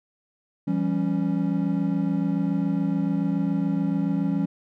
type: chord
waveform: triangle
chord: C# diminished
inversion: first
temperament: equal with one note detuned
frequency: 168.96 / 196 / 277.2 Hz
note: E3 / G3 / C#4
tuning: +43 / 0 / 0 cents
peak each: -24 dBFS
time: 0.67-4.46 s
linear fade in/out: 10 ms
effects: none